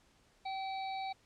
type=harmonic tone with a mistuned harmonic; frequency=770 Hz; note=G5; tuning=31 cents flat; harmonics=1 / 3 / 5 / 6; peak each=-37 / -47 / -49 / -53 dBFS; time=0.45-1.13 s; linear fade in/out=10 ms; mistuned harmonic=6; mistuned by=-68 cents; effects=pink hiss -68 dBFS RMS until 1.25 s + low-pass 8000 Hz 12 dB/octave